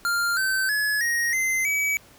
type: tone with pitch steps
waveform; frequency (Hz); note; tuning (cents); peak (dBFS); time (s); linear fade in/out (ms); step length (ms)
square; 1396.9 / 1541 / 1700 / 1875.4 / 2069 / 2282; F6 / G6 / G#6 / A#6 / C7 / C#7; 0 / -30 / +40 / +10 / -20 / +50; -22; 0.05-1.97; 0; 320
effects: pink hiss -52 dBFS RMS until 2.18 s